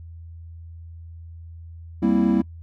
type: chord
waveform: triangle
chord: C dominant seventh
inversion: second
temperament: equal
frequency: 196 / 233.1 / 261.6 / 329.6 Hz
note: G3 / Bb3 / C4 / E4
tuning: 0 / 0 / 0 / 0 cents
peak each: -19 / -19 / -22 / -20 dBFS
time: 2.02-2.42 s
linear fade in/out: 10 ms
effects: noise-tail reverb RT60 0.1 s tail -23 dB re dry + added 83 Hz sine -37 dBFS peak until 2.62 s